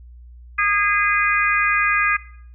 harmonic tone, 410 Hz, G#4, 22 cents flat, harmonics 3 / 4 / 5 / 6, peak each -21 / -21 / -21 / -21 dBFS, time 0.58-2.17 s, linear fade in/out 10 ms, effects noise-tail reverb RT60 0.6 s tail -17 dB re dry + added 60 Hz sine -39 dBFS peak until 2.54 s

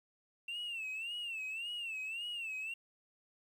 sine tone with vibrato, 2713 Hz, E7, 49 cents sharp, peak -36 dBFS, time 0.48-2.74 s, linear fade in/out 5 ms, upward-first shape sine, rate 1.8 Hz, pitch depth 120 cents each way, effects tanh soft clip ceiling -37 dBFS + 11-bit

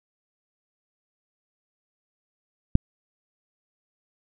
click, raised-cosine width 5 ms, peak -3 dBFS, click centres 2.754 s, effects none

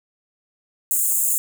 pink high-pass noise, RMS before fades -20 dBFS, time 0.91-1.38 s, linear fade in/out 0 ms, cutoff 6900 Hz, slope 96 dB/octave, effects none

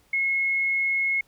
sine tone, 2171 Hz, C#7, 37 cents flat, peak -21 dBFS, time 0.13-1.21 s, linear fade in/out 5 ms, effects pink hiss -62 dBFS RMS until 1.27 s

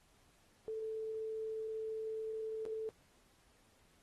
sine tone with dropouts, 440 Hz, A4, in tune, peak -38 dBFS, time 0.68-2.89 s, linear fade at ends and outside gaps 0 ms, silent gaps 2.653-2.662 s, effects pink hiss -70 dBFS RMS until 4.02 s + AAC 32 kbps

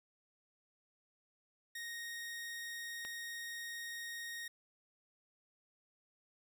sawtooth tone, 1864.7 Hz, A#6, in tune, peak -39 dBFS, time 1.75-4.48 s, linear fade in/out 5 ms
click, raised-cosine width 0.3 ms, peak -32 dBFS, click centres 3.05 s
effects none

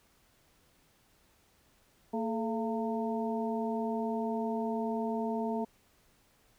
harmonic tone with a mistuned harmonic, 227.4 Hz, A#3, 43 cents flat, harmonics 1 / 2 / 3 / 4, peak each -33 / -36 / -38 / -39 dBFS, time 2.13-5.65 s, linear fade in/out 10 ms, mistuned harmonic 2, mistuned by -85 cents, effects pink hiss -67 dBFS RMS until 6.58 s

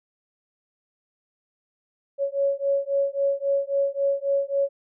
sine beating tone pair, 554.4 / 558.1 Hz, C#5 / C#5, 0 / +12 cents, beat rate 3.7 Hz, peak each -24 dBFS, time 2.18-4.69 s, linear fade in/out 50 ms, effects none

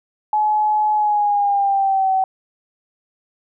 sine tone with pitch glide, 850 to 761.7 Hz, G#5 to G5, +40 to -50 cents, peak -14 dBFS, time 0.33-2.24 s, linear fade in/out 2 ms, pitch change -190 cents, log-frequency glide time 0.94-2.12 s, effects none

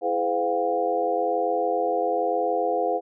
sine tone cluster, 332.5 / 423 / 510 / 711 / 792 Hz, E4 / G#4 / C5 / F5 / G5, +15 / +32 / -44 / +31 / +18 cents, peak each -31 / -28 / -26 / -25 / -33 dBFS, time 0.01-3.01 s, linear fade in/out 50 ms, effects none

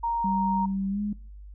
sine tone, 932.3 Hz, A#5, in tune, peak -24 dBFS, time 0.03-0.66 s, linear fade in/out 10 ms
sine tone with pitch glide, 194.4 to 207.2 Hz, G3 to G#3, -14 to -4 cents, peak -26 dBFS, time 0.24-1.13 s, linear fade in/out 5 ms, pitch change +110 cents, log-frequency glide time 0.89-1.01 s
effects noise-tail reverb RT60 0.5 s tail -23 dB re dry + added 50 Hz sine -41 dBFS peak until 1.54 s

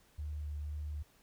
sine tone with vibrato, 74.5 Hz, D2, 25 cents sharp, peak -37 dBFS, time 0.18-1.03 s, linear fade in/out 10 ms, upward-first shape triangle, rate 2 Hz, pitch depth 16 cents each way, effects pink hiss -67 dBFS RMS until 1.22 s

